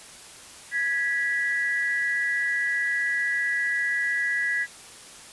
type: tone pair together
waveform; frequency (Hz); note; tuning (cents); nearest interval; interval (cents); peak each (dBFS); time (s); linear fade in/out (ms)
sine; 1661.2 / 1954.2; G#6 / B6; 0 / -19; minor third; 281; -26 / -25; 0.71-4.67; 50
effects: white hiss -45 dBFS RMS until 5.32 s + resampled to 24000 Hz